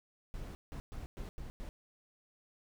brown noise bursts at uneven times, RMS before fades -43 dBFS, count 6, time 0.34-0.55 / 0.72-0.8 / 0.92-1.06 / 1.17-1.29 / 1.38-1.5 / 1.6-1.69 s, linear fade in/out 0 ms, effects none

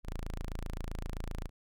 sawtooth tone, 27.68 Hz, A0, 11 cents sharp, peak -32 dBFS, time 0.03-1.5 s, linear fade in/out 50 ms, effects none

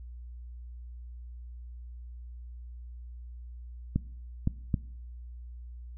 clicks, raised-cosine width 5 ms, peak -13 dBFS, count 3, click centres 3.96 / 4.474 / 4.742 s, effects noise-tail reverb RT60 0.7 s tail -22 dB re dry + added 60 Hz sine -41 dBFS peak until 5.97 s

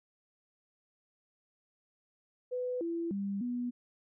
sine tone with pitch steps, 499 / 336.2 / 198.8 / 244.3 Hz, B4 / E4 / G3 / B3, +18 / +34 / +25 / -19 cents, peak -32 dBFS, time 2.51-3.71 s, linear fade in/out 20 ms, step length 300 ms, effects none

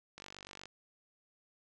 click train, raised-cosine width 0.2 ms, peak -30 dBFS, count 24, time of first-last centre 0.18-0.656 s, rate 48.3 Hz, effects resampled to 24000 Hz

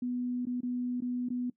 sine tone with dropouts, 246.9 Hz, B3, in tune, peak -30 dBFS, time 0.02-1.5 s, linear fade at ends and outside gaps 5 ms, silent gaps 0.454-0.468 / 0.607-0.631 / 1.006-1.02 / 1.288-1.302 s, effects noise-tail reverb RT60 0.1 s tail -19 dB re dry

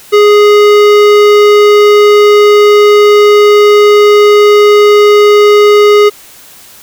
sine tone with hard clipping, 415.3 Hz, G#4, in tune, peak -3 dBFS, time 0.12-6.1 s, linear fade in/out 20 ms, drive 17 dB, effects white hiss -35 dBFS RMS until 6.82 s

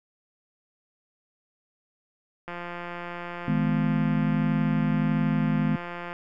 click train, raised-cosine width 0.5 ms, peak -21 dBFS, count 636, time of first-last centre 2.48-6.129 s, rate 174 Hz
sine chord, G# minor, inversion second, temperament just, 155.74 / 207.7 / 249.2 Hz, D#3 / G#3 / B3, +2 / 0 / +16 cents, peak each -25 / -26 / -27 dBFS, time 3.48-5.76 s, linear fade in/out 2 ms
effects none

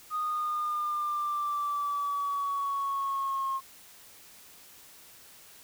sine linear sweep, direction down, 1240 to 1072 Hz, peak -27 dBFS, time 0.1-3.61 s, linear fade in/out 50 ms, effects tanh soft clip ceiling -24 dBFS + white hiss -53 dBFS RMS until 5.63 s

